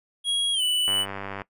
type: tone with pitch glide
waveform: square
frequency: 3300 to 2974 Hz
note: G#7 to F#7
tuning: -12 to +8 cents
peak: -22 dBFS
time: 0.24-1.06 s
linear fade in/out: 50 ms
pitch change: -180 cents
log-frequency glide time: 0.53-0.62 s
type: click train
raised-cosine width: 0.5 ms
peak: -18 dBFS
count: 54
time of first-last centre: 0.88-1.418 s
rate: 98.5 Hz
effects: noise-tail reverb RT60 0.1 s tail -20 dB re dry + resampled to 32000 Hz